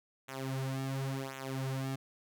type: tone with flanger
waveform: sawtooth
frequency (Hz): 134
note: C3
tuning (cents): +42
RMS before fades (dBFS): -37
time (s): 0.28-1.96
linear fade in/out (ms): 10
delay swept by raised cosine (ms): 0.2 to 5.5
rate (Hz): 0.93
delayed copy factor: -0.9
effects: none